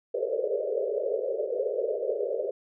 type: band-pass noise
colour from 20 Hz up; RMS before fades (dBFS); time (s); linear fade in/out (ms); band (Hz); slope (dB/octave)
pink; -29; 0.14-2.51; 10; 400 to 600; 96
effects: none